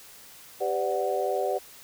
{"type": "chord", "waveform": "sine", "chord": "G major seventh", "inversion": "none", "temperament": "equal with one note detuned", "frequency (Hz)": [392, 503.7, 587.3, 740], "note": ["G4", "B4", "D5", "F#5"], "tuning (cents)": [0, 34, 0, 0], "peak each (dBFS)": -30, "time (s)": [0.6, 1.59], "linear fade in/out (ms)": 20, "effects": ["white hiss -49 dBFS RMS until 1.83 s"]}